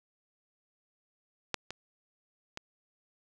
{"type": "clicks", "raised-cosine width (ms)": 0.2, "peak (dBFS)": [-12, -21, -21], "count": 3, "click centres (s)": [1.543, 1.706, 2.574], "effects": []}